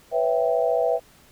sine chord, C# half-diminished seventh, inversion third, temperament equal with one note detuned, 493.9 / 548.3 / 659.3 / 784 Hz, B4 / C#5 / E5 / G5, 0 / -19 / 0 / 0 cents, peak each -23 / -28 / -22 / -28 dBFS, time 0.11-1 s, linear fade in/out 50 ms, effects pink hiss -54 dBFS RMS until 1.31 s

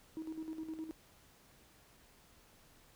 sine tone with tremolo, 318 Hz, D#4, 38 cents sharp, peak -37 dBFS, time 0.17-0.91 s, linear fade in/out 0 ms, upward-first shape square, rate 9.7 Hz, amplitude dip 65%, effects tanh soft clip ceiling -36 dBFS + pink hiss -64 dBFS RMS until 2.95 s

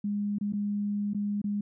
sine tone with dropouts, 205 Hz, G#3, 22 cents flat, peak -27 dBFS, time 0.04-1.61 s, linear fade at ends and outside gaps 5 ms, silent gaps 0.385-0.41 / 0.525-0.534 / 1.135-1.146 / 1.417-1.441 s, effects none

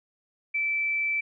sine tone, 2323 Hz, D7, 20 cents flat, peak -24 dBFS, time 0.54-1.21 s, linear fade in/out 10 ms, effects none

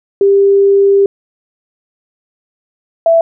sine tone pair in turn, 396.7 / 663.3 Hz, G4 / E5, +21 / +11 cents, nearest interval major sixth, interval 890 cents, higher second, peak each -5 dBFS, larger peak neither, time 0.21-1.06 / 3.06-3.21 s, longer first, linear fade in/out 2 ms, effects none

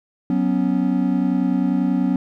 triangle chord, F# suspended fourth, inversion none, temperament equal, 185 / 246.9 / 277.2 Hz, F#3 / B3 / C#4, 0 / 0 / 0 cents, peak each -19 dBFS, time 0.3-2.16 s, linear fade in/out 2 ms, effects none

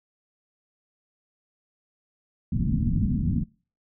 white low-pass noise, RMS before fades -24 dBFS, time 2.52-3.44 s, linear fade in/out 10 ms, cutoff 240 Hz, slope 48 dB/octave, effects noise-tail reverb RT60 0.4 s tail -26 dB re dry

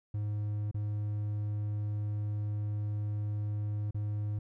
triangle tone with dropouts, 104.5 Hz, G#2, 11 cents sharp, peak -29 dBFS, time 0.14-4.39 s, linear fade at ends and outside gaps 5 ms, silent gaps 0.713-0.744 / 3.909-3.945 s, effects none

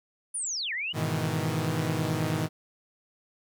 sine linear two-way sweep, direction down then up, 9956 to 1760 to 3014 Hz, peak -29 dBFS, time 0.34-0.93 s, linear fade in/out 10 ms, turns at 0.73 s
sawtooth chord, E major seventh, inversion first, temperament equal, 103.83 / 123.47 / 155.56 / 164.81 Hz, G#2 / B2 / D#3 / E3, 0 / 0 / 0 / 0 cents, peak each -30 / -29 / -26 / -29 dBFS, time 0.93-2.49 s, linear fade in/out 50 ms
effects none

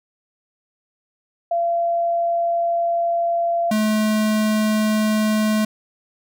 sine / square tone pair in turn, 683 / 215.1 Hz, F5 / A3, -39 / -39 cents, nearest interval octave + minor sixth, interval 2000 cents, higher first, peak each -17 dBFS, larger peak neither, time 1.51-3.71 / 3.71-5.65 s, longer first, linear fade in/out 5 ms, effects none

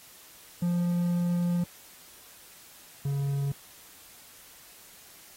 triangle tone pair in turn, 174.61 / 139.86 Hz, F3 / C#3, 0 / +16 cents, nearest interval major third, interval 384 cents, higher first, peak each -22 / -24 dBFS, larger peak first, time 0.62-1.64 / 3.05-3.52 s, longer first, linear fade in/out 5 ms, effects white hiss -52 dBFS RMS until 5.36 s + AAC 48 kbps

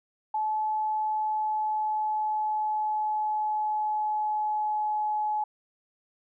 sine tone with pitch glide, 861 to 849.6 Hz, A5 to G#5, -38 to +39 cents, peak -25 dBFS, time 0.34-5.44 s, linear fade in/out 5 ms, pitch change -23 cents, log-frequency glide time 0.77-5.05 s, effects none

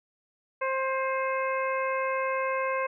harmonic tone with a mistuned harmonic, 529 Hz, C5, 19 cents sharp, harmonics 1 / 2 / 3 / 4 / 5, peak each -29 / -30 / -36 / -36 / -39 dBFS, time 0.61-2.87 s, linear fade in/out 10 ms, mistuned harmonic 5, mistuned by -46 cents, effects none

